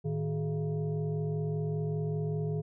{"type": "tone with frequency modulation", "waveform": "sine", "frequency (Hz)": 155.56, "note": "D#3", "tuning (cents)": 0, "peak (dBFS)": -29, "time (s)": [0.04, 2.62], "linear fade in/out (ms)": 20, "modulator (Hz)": 266, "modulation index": 0.95, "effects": []}